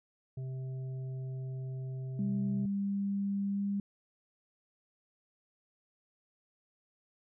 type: harmonic tone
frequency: 130.81 Hz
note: C3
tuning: in tune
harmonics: 1 / 3 / 5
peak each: -36 / -52 / -58 dBFS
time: 0.37-2.66 s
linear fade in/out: 5 ms
type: tone with pitch glide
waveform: sine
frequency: 199.1 to 200.3 Hz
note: G3 to G3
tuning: +27 to +38 cents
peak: -30 dBFS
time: 2.19-3.8 s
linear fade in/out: 2 ms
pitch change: +11 cents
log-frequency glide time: 3.52-3.6 s
effects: none